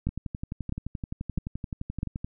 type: two click trains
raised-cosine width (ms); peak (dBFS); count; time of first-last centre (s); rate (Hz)
5; -15 / -20; 4 / 26; 0.07-2.031 / 0.09-2.245; 1.53 / 11.6
effects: none